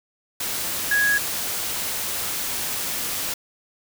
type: tone in noise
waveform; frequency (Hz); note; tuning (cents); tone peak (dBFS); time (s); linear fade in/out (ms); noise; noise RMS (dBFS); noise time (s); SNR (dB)
sine; 1661.2; G#6; 0; -17; 0.91-1.18; 5; white; -27; 0.4-3.34; +7
effects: none